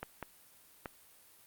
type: clicks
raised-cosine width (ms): 0.5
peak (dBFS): -24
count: 3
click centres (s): 0.03 / 0.227 / 0.858
effects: white hiss -61 dBFS RMS until 1.46 s + Opus 32 kbps